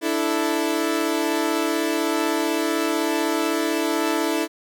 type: chord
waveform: sawtooth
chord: D suspended second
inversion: none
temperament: equal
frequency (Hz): 293.7 / 329.6 / 440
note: D4 / E4 / A4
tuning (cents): 0 / 0 / 0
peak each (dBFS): -22 / -19 / -23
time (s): 0.01-4.48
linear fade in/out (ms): 50
effects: none